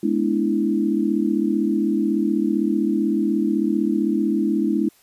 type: chord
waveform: sine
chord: E dominant seventh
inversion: first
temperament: equal with one note detuned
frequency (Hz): 211.8 / 246.9 / 293.7 / 329.6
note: G#3 / B3 / D4 / E4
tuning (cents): +34 / 0 / 0 / 0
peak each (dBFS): -22 / -27 / -23 / -22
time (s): 0.03-4.89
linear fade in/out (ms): 5
effects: white hiss -56 dBFS RMS until 5.02 s + resampled to 32000 Hz